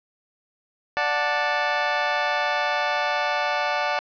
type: chord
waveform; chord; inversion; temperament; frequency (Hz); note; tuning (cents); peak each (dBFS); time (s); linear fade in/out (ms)
20% pulse; D major; none; just; 587.3 / 734.2 / 881; D5 / F#5 / A5; 0 / -14 / +2; -21; 0.97-3.99; 0
effects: resampled to 11025 Hz + 8-bit